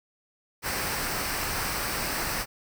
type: noise with comb filter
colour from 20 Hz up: pink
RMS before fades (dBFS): -30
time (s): 0.62-2.46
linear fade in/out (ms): 50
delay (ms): 0.29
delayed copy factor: -0.5
effects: none